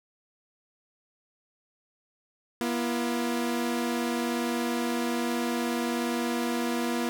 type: tone pair together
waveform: sawtooth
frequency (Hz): 240 / 339.4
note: B3 / F4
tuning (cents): -49 / -49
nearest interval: tritone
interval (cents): 600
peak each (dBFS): -24 / -28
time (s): 2.61-7.09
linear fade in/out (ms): 0
effects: none